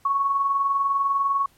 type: tone with tremolo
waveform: sine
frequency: 1108.7 Hz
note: C#6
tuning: in tune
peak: -17 dBFS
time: 0.05-1.46 s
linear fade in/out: 5 ms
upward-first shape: sine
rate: 20 Hz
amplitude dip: 45%
effects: pink hiss -59 dBFS RMS until 1.57 s + MP3 64 kbps